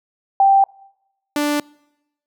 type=tone pair in turn; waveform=sine / sawtooth; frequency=784 / 293.7 Hz; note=G5 / D4; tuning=0 / 0 cents; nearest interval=octave + perfect fourth; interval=1700 cents; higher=first; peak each=-9 / -13 dBFS; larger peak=first; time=0.4-0.64 / 1.36-1.6 s; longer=neither; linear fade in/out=2 ms; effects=noise-tail reverb RT60 0.9 s tail -26 dB re dry